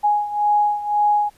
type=beating tone pair; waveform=sine; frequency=831 / 832.9 Hz; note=G#5 / G#5; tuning=+1 / +5 cents; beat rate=1.9 Hz; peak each=-17 / -21 dBFS; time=0.03-1.3 s; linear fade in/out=20 ms; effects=pink hiss -55 dBFS RMS until 1.37 s + resampled to 32000 Hz